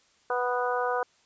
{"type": "harmonic tone", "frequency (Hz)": 246.9, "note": "B3", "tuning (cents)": 0, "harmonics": [2, 3, 4, 5, 6], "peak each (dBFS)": [-29, -31, -32, -33, -34], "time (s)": [0.3, 1.03], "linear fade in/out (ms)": 2, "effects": ["white hiss -64 dBFS RMS until 1.25 s", "resampled to 16000 Hz"]}